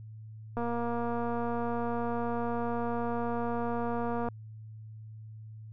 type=click train; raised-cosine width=1 ms; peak=-21 dBFS; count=878; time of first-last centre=0.57-4.286 s; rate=236 Hz; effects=added 109 Hz sine -43 dBFS peak until 5.72 s